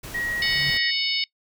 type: noise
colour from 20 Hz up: pink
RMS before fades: -37 dBFS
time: 0.03-0.78 s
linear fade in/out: 10 ms
type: tone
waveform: sine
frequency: 1900 Hz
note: A#6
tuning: 33 cents sharp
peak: -25 dBFS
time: 0.14-0.91 s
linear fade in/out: 10 ms
type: tone with exponential growth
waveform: sine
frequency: 143.3 Hz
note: D3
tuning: 42 cents flat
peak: -27 dBFS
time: 0.19-0.7 s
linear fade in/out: 0 ms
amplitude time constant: 110 ms
type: harmonic tone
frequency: 740 Hz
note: F#5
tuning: in tune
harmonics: 3 / 4 / 5 / 6 / 7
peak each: -28 / -28 / -28 / -28 / -28 dBFS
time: 0.42-1.24 s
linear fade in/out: 2 ms
effects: noise-tail reverb RT60 0.1 s tail -23 dB re dry